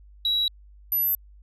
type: tone pair in turn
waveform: sine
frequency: 3887 / 12149 Hz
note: B7 / F#9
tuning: -28 / +45 cents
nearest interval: octave + minor sixth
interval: 1973 cents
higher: second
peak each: -19 dBFS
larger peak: neither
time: 0.25-0.48 / 0.92-1.15 s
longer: neither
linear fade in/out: 2 ms
effects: tanh soft clip ceiling -18 dBFS + added 50 Hz sine -47 dBFS peak until 1.42 s

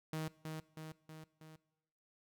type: tone with echo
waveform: sawtooth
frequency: 157.4 Hz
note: D#3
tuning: 20 cents sharp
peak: -34 dBFS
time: 0.13-0.28 s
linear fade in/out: 2 ms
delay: 320 ms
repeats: 4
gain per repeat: -4 dB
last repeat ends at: 1.56 s
effects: noise-tail reverb RT60 1.0 s tail -21 dB re dry

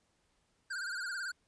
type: tone with vibrato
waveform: square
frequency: 1502 Hz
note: F#6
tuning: 26 cents sharp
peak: -37 dBFS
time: 0.7-1.32 s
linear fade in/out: 10 ms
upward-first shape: sine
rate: 18 Hz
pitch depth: 110 cents each way
effects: pink hiss -75 dBFS RMS until 1.47 s + resampled to 22050 Hz

